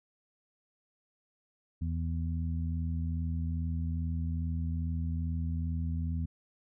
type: harmonic tone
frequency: 82.41 Hz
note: E2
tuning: in tune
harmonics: 1 / 2 / 3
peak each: -31 / -37 / -41 dBFS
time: 1.81-6.26 s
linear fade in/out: 10 ms
effects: none